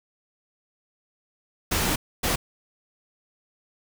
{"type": "noise bursts at uneven times", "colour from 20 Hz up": "pink", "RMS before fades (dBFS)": -24, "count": 2, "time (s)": [[1.71, 1.96], [2.23, 2.36]], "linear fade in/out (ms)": 10, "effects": []}